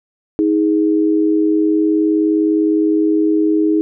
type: tone pair together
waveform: sine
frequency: 315.9 / 415.4 Hz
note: D#4 / G#4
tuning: +26 / 0 cents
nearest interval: perfect fourth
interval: 474 cents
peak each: -12 / -18 dBFS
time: 0.39-3.81 s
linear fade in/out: 0 ms
effects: none